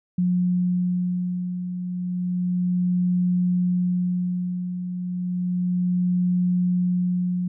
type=beating tone pair; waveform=sine; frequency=179.2 / 179.52 Hz; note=F3 / F3; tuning=+45 / +48 cents; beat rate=0.32 Hz; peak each=-28 / -21 dBFS; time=0.18-7.48 s; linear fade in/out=5 ms; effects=none